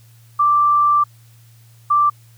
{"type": "tone pair in turn", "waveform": "sine", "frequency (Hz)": [1174.7, 1174.7], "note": ["D6", "D6"], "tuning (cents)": [0, 0], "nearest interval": "unison", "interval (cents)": 0, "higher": "neither", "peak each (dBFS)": -11, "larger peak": "neither", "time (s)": [[0.39, 1.04], [1.9, 2.1]], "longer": "first", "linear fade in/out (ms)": 10, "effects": ["added 115 Hz sine -45 dBFS peak until 2.37 s", "white hiss -55 dBFS RMS until 2.37 s"]}